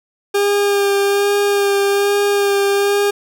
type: tone with vibrato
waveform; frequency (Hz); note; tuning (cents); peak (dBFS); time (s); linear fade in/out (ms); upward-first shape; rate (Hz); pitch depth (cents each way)
40% pulse; 402.7; G4; +47; -12; 0.34-3.11; 10; sine; 1.2; 16
effects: none